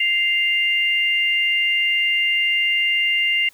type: tone pair together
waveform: sine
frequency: 2093 / 2794 Hz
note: C7 / F7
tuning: 0 / 0 cents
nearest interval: perfect fourth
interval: 500 cents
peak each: -19 dBFS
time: 0-3.49 s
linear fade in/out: 5 ms
effects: white hiss -53 dBFS RMS until 3.53 s